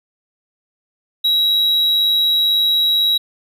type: tone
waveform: triangle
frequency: 3866 Hz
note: B7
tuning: 38 cents flat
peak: -11 dBFS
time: 1.24-3.18 s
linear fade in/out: 10 ms
effects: none